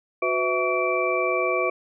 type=tone cluster; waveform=sine; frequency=366.6 / 503 / 653 / 1136 / 2339 Hz; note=F#4 / B4 / E5 / C#6 / D7; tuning=-16 / +32 / -17 / +42 / -8 cents; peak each=-27 dBFS; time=0.22-1.7 s; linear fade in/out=5 ms; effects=none